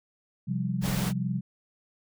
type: chord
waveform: sine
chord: C suspended fourth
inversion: none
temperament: equal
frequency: 130.81 / 174.61 / 196 Hz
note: C3 / F3 / G3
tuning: 0 / 0 / 0 cents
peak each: -31 dBFS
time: 0.47-1.41 s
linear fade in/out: 20 ms
type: noise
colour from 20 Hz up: pink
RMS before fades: -33 dBFS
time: 0.81-1.13 s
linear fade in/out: 50 ms
effects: none